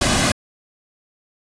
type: noise with comb filter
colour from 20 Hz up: pink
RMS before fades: -17 dBFS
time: 0.01-0.32 s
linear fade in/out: 5 ms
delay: 2.2 ms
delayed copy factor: -0.55
effects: resampled to 22050 Hz